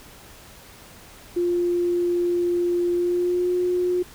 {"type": "tone with pitch glide", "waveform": "sine", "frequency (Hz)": [350.2, 358.8], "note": ["F4", "F4"], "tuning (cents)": [5, 47], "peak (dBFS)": -19, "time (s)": [1.36, 4.03], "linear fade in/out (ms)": 10, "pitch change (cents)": 42, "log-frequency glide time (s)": [2.94, 3.51], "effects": ["pink hiss -46 dBFS RMS until 4.14 s"]}